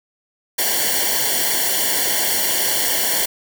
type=noise with comb filter; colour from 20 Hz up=white; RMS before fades=-19 dBFS; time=0.58-3.26 s; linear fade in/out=10 ms; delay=0.79 ms; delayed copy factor=-0.95; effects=none